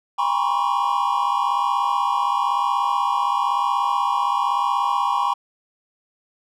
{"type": "tone cluster", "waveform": "triangle", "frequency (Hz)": [808, 948, 989, 1069, 1125], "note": ["G#5", "A#5", "B5", "C6", "C#6"], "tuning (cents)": [-48, 29, 2, 37, 25], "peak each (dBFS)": -23, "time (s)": [0.18, 5.34], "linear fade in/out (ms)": 10, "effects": []}